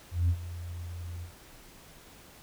sine tone with ADSR envelope, 86.5 Hz, F2, 16 cents flat, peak -19 dBFS, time 0.11-1.32 s, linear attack 180 ms, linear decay 66 ms, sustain -17 dB, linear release 100 ms, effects tanh soft clip ceiling -20 dBFS + pink hiss -53 dBFS RMS until 2.42 s

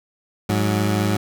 20% pulse tone pair together, 104.14 / 183.4 Hz, G#2 / F#3, +5 / -15 cents, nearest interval minor seventh, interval 980 cents, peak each -14 / -19 dBFS, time 0.49-1.17 s, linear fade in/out 5 ms, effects none

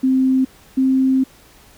sine tone pair in turn, 261.6 / 263.3 Hz, C4 / C4, 0 / +11 cents, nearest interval unison, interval 11 cents, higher second, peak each -12 dBFS, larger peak neither, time 0.03-0.45 / 0.77-1.24 s, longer second, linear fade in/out 10 ms, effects pink hiss -48 dBFS RMS until 1.77 s

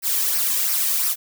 blue noise with flanger, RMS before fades -21 dBFS, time 0.02-1.16 s, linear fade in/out 50 ms, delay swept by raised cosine 0.27 to 1.47 ms, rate 2.9 Hz, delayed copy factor -0.6, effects none

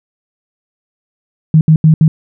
sine tone bursts at uneven times, 157.4 Hz, D#3, 20 cents sharp, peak -3 dBFS, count 4, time 1.54-1.61 / 1.68-1.76 / 1.84-1.94 / 2.01-2.08 s, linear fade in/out 2 ms, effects none

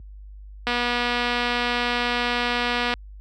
click train, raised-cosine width 0.3 ms, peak -8 dBFS, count 550, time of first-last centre 0.67-2.939 s, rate 242 Hz, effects added 50 Hz sine -26 dBFS peak until 3.2 s + high-pass 100 Hz 12 dB/octave

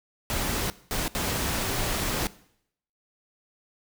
pink noise bursts at uneven times, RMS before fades -28 dBFS, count 3, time 0.3-0.7 / 0.91-1.08 / 1.15-2.27 s, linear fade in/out 0 ms, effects noise-tail reverb RT60 0.7 s tail -19 dB re dry

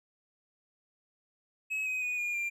triangle tone with pitch steps, 2566 / 2519 / 2473 / 2428 / 2383 Hz, E7 / D#7 / D#7 / D#7 / D7, -47 / +21 / -11 / -43 / +25 cents, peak -29 dBFS, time 1.7-2.5 s, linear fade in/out 20 ms, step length 160 ms, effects none

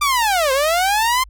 sawtooth linear two-way sweep, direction down then up, 1200 to 515 to 1055 Hz, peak -11 dBFS, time 0.01-1.24 s, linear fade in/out 10 ms, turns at 0.52 s, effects added 50 Hz sine -39 dBFS peak until 1.29 s

